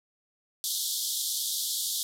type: band-pass noise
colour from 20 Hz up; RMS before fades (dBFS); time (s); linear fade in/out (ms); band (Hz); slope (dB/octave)
pink; -31; 0.64-2.03; 0; 3300 to 15000; 96
effects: none